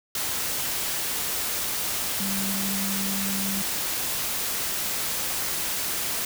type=tone in noise; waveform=sine; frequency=196 Hz; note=G3; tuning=in tune; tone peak=-29 dBFS; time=2.2-3.62 s; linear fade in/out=2 ms; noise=white; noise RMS=-28 dBFS; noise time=0.15-6.25 s; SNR=-4 dB; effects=none